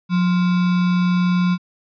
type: tone with sample-and-hold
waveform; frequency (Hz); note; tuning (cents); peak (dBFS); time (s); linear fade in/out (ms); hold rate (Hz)
sine; 179.2; F3; +45; -14; 0.09-1.58; 50; 1225
effects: resampled to 11025 Hz